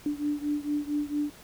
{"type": "beating tone pair", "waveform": "sine", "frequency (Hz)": [292.4, 296.8], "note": ["D4", "D4"], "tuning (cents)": [-7, 18], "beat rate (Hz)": 4.4, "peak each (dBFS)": [-29, -31], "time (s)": [0.06, 1.3], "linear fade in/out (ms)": 2, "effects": ["pink hiss -51 dBFS RMS until 1.43 s"]}